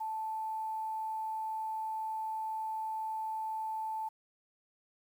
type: tone with quantisation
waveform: sine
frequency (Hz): 878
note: A5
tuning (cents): -4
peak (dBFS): -34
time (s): 0-4.09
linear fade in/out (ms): 10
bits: 10
effects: none